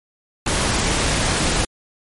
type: noise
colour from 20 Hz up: pink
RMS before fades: -19 dBFS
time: 0.46-1.65 s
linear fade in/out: 5 ms
effects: MP3 48 kbps